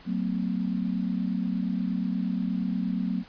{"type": "tone cluster", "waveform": "sine", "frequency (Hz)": [185.4, 225.3, 253.7], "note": ["F#3", "A3", "B3"], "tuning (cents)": [4, 41, 47], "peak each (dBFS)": [-28, -30, -32], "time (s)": [0.05, 3.24], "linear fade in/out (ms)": 50, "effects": ["pink hiss -51 dBFS RMS until 3.28 s", "resampled to 11025 Hz"]}